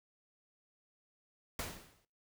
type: noise with exponential decay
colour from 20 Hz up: pink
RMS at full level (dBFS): -37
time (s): 1.59-2.05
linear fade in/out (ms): 2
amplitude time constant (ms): 100
effects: noise-tail reverb RT60 0.4 s tail -22 dB re dry

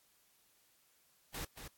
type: noise with echo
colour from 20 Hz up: pink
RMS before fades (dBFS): -42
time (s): 1.34-1.45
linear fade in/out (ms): 5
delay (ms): 230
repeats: 1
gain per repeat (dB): -7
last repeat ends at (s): 1.68
effects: white hiss -71 dBFS RMS until 1.77 s + AAC 64 kbps

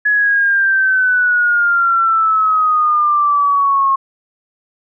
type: exponential sweep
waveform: sine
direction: down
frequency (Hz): 1695 to 1079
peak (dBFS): -10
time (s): 0.05-3.96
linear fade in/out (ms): 10
effects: none

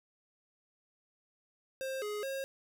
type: tone with pitch steps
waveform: square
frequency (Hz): 530 / 418.3 / 540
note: C5 / G#4 / C#5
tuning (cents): +22 / +12 / -45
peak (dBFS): -36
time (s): 1.81-2.44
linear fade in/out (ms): 0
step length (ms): 210
effects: none

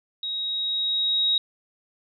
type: tone with level ramp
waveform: sine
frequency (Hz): 3795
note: A#7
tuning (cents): +30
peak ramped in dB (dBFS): -27 to -18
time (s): 0.23-1.38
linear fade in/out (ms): 2
effects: none

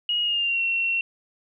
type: tone with pitch glide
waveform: sine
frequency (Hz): 2886 to 2724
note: F#7 to F7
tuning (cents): -44 to -44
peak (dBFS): -21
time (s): 0.09-1.01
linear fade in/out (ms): 2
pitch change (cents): -100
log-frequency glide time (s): 0.22-0.61
effects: none

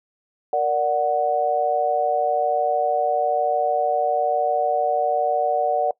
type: chord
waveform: sine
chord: Bb augmented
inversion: none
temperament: equal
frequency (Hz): 466.2 / 587.3 / 740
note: Bb4 / D5 / F#5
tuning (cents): 0 / 0 / 0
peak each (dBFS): -26 / -22 / -20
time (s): 0.53-5.91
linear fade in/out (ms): 2
effects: noise-tail reverb RT60 0.1 s tail -22 dB re dry

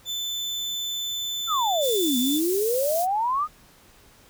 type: tone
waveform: 35% pulse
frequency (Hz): 3520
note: A7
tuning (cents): 0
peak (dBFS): -25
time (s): 0.05-2.41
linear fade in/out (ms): 50
type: exponential two-way sweep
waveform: sine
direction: down then up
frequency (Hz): 1392 to 240 to 1269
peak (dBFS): -21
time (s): 1.47-3.48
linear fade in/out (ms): 50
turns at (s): 2.18
type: high-pass noise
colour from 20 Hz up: white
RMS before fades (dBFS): -31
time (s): 1.8-3.07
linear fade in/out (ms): 50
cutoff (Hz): 6400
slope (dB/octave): 12
effects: pink hiss -54 dBFS RMS until 4.29 s

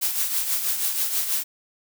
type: noise with tremolo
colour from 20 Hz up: blue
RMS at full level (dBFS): -22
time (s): 0.01-1.44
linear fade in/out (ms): 20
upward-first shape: triangle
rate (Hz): 6.2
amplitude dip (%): 60
effects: none

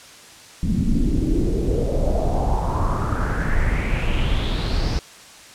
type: noise with low-pass filter sweep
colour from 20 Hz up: brown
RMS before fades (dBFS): -20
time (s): 0.63-4.99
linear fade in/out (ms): 0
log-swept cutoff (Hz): 200 to 5300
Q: 4.8
effects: white hiss -43 dBFS RMS until 5.54 s + low-pass 8000 Hz 12 dB/octave

